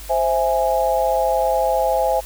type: chord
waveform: sine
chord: C augmented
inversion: none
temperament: equal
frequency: 523.3 / 659.3 / 830.6 Hz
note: C5 / E5 / G#5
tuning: 0 / 0 / 0 cents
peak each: -20 dBFS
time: 0.09-2.21 s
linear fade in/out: 20 ms
effects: added 50 Hz sine -35 dBFS peak until 2.25 s + white hiss -39 dBFS RMS until 2.25 s